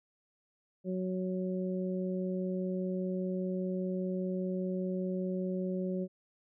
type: harmonic tone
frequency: 185 Hz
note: F#3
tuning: in tune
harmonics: 1 / 2 / 3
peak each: -33 / -37 / -40 dBFS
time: 0.84-6.08 s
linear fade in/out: 50 ms
effects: none